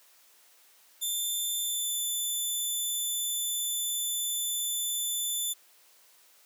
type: tone with pitch glide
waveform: 10% pulse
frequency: 3548 to 3517 Hz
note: A7 to A7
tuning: +14 to -1 cents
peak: -22 dBFS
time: 1.01-5.54 s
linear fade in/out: 20 ms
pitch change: -15 cents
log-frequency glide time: 1.62-1.94 s
effects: white hiss -60 dBFS RMS until 6.45 s + high-pass 400 Hz 12 dB/octave